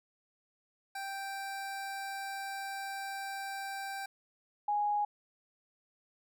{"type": "tone pair in turn", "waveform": ["25% pulse", "sine"], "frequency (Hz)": [784, 828.6], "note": ["G5", "G#5"], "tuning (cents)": [0, -4], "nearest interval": "minor second", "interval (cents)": 96, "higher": "second", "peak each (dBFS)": [-34, -28], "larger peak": "second", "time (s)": [[0.95, 4.06], [4.68, 5.05]], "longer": "first", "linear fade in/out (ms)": 5, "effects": []}